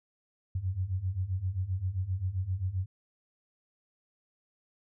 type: beating tone pair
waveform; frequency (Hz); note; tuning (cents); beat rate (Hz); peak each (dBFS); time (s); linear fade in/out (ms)
sine; 88.9 / 96.5; F2 / G2; +31 / -27; 7.6; -34 / -31; 0.55-2.86; 5
effects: none